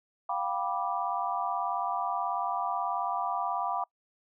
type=chord; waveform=sine; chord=G dominant seventh; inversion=third; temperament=just; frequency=705.6 / 784 / 980 / 1176 Hz; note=F5 / G5 / B5 / D6; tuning=+18 / 0 / -14 / +2 cents; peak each=-34 dBFS; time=0.29-3.84 s; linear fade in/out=5 ms; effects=noise-tail reverb RT60 0.1 s tail -25 dB re dry